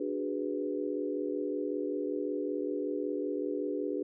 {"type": "chord", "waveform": "sine", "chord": "G# half-diminished seventh", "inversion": "second", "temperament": "equal", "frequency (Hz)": [293.7, 370, 415.3, 493.9], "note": ["D4", "F#4", "G#4", "B4"], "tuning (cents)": [0, 0, 0, 0], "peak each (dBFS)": [-35, -37, -36, -38], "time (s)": [0, 4.03], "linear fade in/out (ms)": 5, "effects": []}